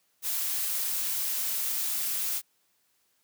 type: noise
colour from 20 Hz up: blue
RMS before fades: -30 dBFS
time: 0.22-2.42 s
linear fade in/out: 50 ms
effects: white hiss -71 dBFS RMS until 3.23 s + high-pass 100 Hz 12 dB/octave